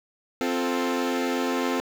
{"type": "chord", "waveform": "sawtooth", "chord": "F major", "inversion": "second", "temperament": "equal", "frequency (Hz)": [261.6, 349.2, 440], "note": ["C4", "F4", "A4"], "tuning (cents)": [0, 0, 0], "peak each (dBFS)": [-22, -26, -26], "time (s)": [0.41, 1.8], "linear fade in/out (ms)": 0, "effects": ["low-pass 5000 Hz 12 dB/octave", "7-bit"]}